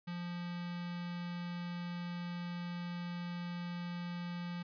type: tone with notch filter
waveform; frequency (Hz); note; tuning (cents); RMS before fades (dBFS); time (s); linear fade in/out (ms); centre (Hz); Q
square; 174.61; F3; 0; -41; 0.07-4.63; 10; 430; 0.6
effects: resampled to 11025 Hz